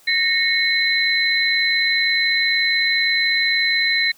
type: tone cluster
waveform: sine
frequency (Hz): 1844 / 2190 / 4041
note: A#6 / C#7 / B7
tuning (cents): -19 / -22 / +39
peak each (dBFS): -20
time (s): 0.07-4.12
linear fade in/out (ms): 10
effects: white hiss -52 dBFS RMS until 4.17 s